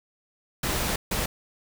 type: noise bursts at uneven times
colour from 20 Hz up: pink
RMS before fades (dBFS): -27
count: 2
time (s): 0.63-0.96 / 1.11-1.26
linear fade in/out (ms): 5
effects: none